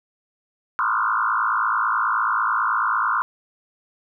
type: tone with frequency modulation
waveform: sine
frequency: 1225 Hz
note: D#6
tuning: 27 cents flat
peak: -18 dBFS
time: 0.79-3.22 s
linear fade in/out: 0 ms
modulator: 54.6 Hz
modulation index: 4.3
effects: none